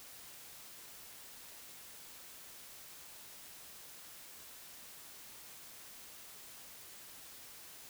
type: silence
effects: white hiss -53 dBFS RMS until 7.89 s